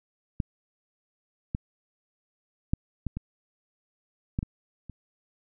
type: clicks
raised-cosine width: 5 ms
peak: -14 / -16 / -11 / -17 / -20 / -14 / -19 / -28 dBFS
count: 8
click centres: 0.402 / 1.549 / 2.735 / 3.067 / 3.17 / 4.389 / 4.429 / 4.897 s
effects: none